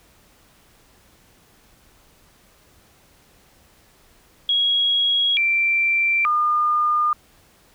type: tone with pitch steps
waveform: sine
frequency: 3310 / 2351 / 1213 Hz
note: G#7 / D7 / D#6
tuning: -6 / +1 / -44 cents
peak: -16 dBFS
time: 4.49-7.13 s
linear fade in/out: 2 ms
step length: 880 ms
effects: pink hiss -55 dBFS RMS until 7.74 s